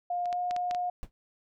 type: tone with pitch glide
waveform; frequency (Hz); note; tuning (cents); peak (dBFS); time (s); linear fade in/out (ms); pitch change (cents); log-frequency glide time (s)
sine; 708 to 715.8; F5 to F5; +23 to +42; -28; 0.1-0.9; 5; +19; 0.29-0.39
type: clicks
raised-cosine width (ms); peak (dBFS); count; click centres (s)
0.2; -30 / -23 / -21 / -22 / -20 / -23; 6; 0.257 / 0.328 / 0.51 / 0.564 / 0.711 / 0.748
type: noise with exponential decay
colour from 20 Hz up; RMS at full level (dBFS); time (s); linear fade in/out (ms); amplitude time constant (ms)
brown; -33; 1.03-1.11; 0; 16
effects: none